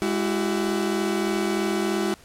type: tone cluster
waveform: 40% pulse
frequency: 205.7 / 333.8 / 377 Hz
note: G#3 / E4 / F#4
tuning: -16 / +22 / +32 cents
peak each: -26 dBFS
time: 0.02-2.14 s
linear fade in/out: 0 ms
effects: pink hiss -51 dBFS RMS until 2.24 s + low-pass 12000 Hz 12 dB/octave